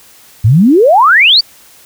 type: exponential sweep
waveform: sine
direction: up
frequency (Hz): 98 to 4800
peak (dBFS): -3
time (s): 0.44-1.41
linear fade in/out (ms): 10
effects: white hiss -41 dBFS RMS until 1.85 s